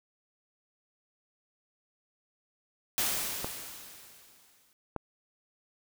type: noise with exponential decay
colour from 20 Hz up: white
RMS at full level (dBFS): -28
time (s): 2.98-4.73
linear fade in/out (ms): 0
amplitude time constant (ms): 380
type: clicks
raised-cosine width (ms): 1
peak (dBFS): -19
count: 2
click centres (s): 3.445 / 4.963
effects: none